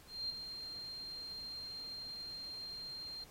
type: tone with ADSR envelope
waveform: sine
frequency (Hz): 4186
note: C8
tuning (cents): 0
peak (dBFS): -35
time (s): 0.07-3.24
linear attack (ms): 230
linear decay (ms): 4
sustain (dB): -8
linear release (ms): 3
effects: pink hiss -60 dBFS RMS until 3.3 s + AAC 48 kbps